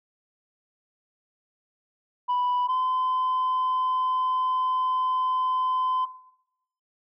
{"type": "tone pair in turn", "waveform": "sine", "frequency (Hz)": [987.8, 1023.3], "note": ["B5", "C6"], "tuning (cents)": [0, -39], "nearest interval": "minor second", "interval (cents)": 61, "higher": "second", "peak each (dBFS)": -20, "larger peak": "neither", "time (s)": [[2.28, 2.68], [2.68, 6.06]], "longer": "second", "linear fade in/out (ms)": 20, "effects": ["noise-tail reverb RT60 0.8 s tail -17 dB re dry", "tanh soft clip ceiling -20 dBFS"]}